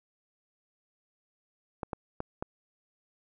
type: clicks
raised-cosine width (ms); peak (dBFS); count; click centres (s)
1; -19; 4; 1.832 / 1.932 / 2.204 / 2.425
effects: none